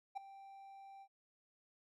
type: tone with ADSR envelope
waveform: triangle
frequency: 784 Hz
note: G5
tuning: in tune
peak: -35 dBFS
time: 0.15-1.08 s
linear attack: 22 ms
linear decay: 7 ms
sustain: -16 dB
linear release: 63 ms
effects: none